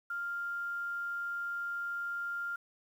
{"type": "tone with quantisation", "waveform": "sine", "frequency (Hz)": 1396.9, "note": "F6", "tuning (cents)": 0, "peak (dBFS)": -34, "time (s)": [0.1, 2.56], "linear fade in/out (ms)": 5, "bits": 10, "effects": []}